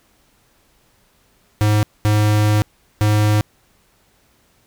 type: tone bursts at uneven times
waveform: square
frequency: 105.6 Hz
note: G#2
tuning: 29 cents sharp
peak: -13 dBFS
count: 3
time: 1.61-1.83 / 2.05-2.62 / 3.01-3.41 s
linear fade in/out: 0 ms
effects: pink hiss -58 dBFS RMS until 4.66 s